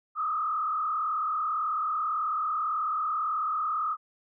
sine tone with frequency modulation, 1244.5 Hz, D#6, in tune, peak -26 dBFS, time 0.15-3.97 s, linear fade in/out 50 ms, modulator 38.2 Hz, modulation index 1.4, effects none

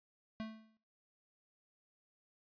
square tone with exponential decay, 220 Hz, A3, in tune, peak -38 dBFS, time 0.4-0.77 s, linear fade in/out 0 ms, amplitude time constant 80 ms, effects noise-tail reverb RT60 0.3 s tail -19 dB re dry + resampled to 11025 Hz

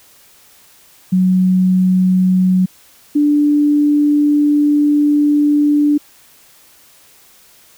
sine tone pair in turn, 185 / 293.7 Hz, F#3 / D4, 0 / 0 cents, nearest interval minor sixth, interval 800 cents, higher second, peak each -9 dBFS, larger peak neither, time 1.12-2.66 / 3.15-5.98 s, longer second, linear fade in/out 10 ms, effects white hiss -47 dBFS RMS until 7.77 s

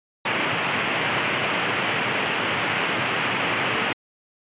white band-pass noise, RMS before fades -24 dBFS, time 0.25-3.93 s, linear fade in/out 5 ms, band 100 to 3000 Hz, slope 48 dB/octave, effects resampled to 8000 Hz

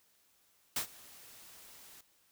white noise with ADSR envelope, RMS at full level -32 dBFS, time 0.76-2.01 s, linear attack 4 ms, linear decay 98 ms, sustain -23 dB, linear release 5 ms, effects white hiss -70 dBFS RMS until 2.31 s

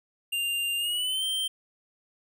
square tone with pitch glide, 2794 to 3136 Hz, F7 to G7, 0 to 0 cents, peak -27 dBFS, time 0.32-1.48 s, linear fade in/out 10 ms, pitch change +200 cents, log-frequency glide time 0.77-1.24 s, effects none

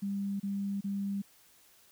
sine tone bursts, 198.9 Hz, G3, 25 cents sharp, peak -31 dBFS, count 3, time 0.02-1.22 s, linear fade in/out 10 ms, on 380 ms, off 30 ms, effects white hiss -62 dBFS RMS until 1.91 s

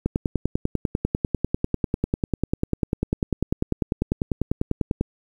click train, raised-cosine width 3 ms, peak -8 dBFS, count 51, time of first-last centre 0.06-5.01 s, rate 10.1 Hz, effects 8-bit

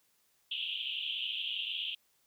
white band-pass noise, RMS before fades -37 dBFS, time 0.51-1.95 s, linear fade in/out 5 ms, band 2700 to 3400 Hz, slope 96 dB/octave, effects white hiss -72 dBFS RMS until 2.26 s

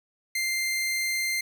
sawtooth tone, 2093 Hz, C7, in tune, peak -22 dBFS, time 0.35-1.41 s, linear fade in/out 5 ms, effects none

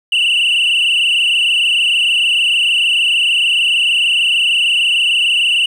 sine tone with frequency modulation, 2840 Hz, F7, 28 cents sharp, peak -8 dBFS, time 0.12-5.66 s, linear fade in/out 5 ms, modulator 26.6 Hz, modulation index 5.7, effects tanh soft clip ceiling -9 dBFS + 7-bit

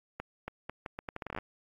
accelerating click train, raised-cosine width 0.5 ms, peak -22 dBFS, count 15, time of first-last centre 0.2-1.386 s, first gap 280 ms, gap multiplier 0.77, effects AAC 32 kbps

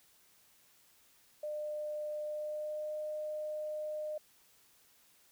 sine tone with pitch glide, 602 to 609.7 Hz, D5 to D#5, +43 to -35 cents, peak -36 dBFS, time 1.43-4.18 s, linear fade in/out 5 ms, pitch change +22 cents, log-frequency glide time 2.2-2.97 s, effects white hiss -66 dBFS RMS until 5.31 s

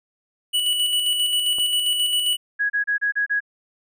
square tone with tremolo, 2950 Hz, F#7, 6 cents flat, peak -18 dBFS, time 0.53-2.37 s, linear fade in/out 20 ms, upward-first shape square, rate 7.5 Hz, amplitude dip 35%
click, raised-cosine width 1 ms, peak -24 dBFS, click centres 1.585 s
sine tone bursts, 1661.2 Hz, G#6, in tune, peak -18 dBFS, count 6, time 2.59-3.405 s, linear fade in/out 20 ms, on 110 ms, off 31 ms
effects none

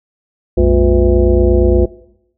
sine tone with frequency modulation, 207.7 Hz, G#3, in tune, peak -7 dBFS, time 0.57-1.86 s, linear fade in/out 10 ms, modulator 148 Hz, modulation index 2, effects noise-tail reverb RT60 0.8 s tail -19 dB re dry

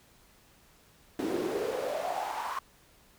brown noise with high-pass filter sweep, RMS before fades -33 dBFS, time 1.19-2.59 s, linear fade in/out 2 ms, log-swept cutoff 290 to 1100 Hz, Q 6, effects pink hiss -61 dBFS RMS until 3.18 s

